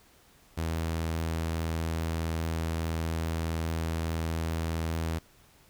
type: tone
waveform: sawtooth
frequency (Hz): 81.6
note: E2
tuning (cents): -17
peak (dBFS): -25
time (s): 0.57-5.19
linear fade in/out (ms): 10
effects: pink hiss -60 dBFS RMS until 5.69 s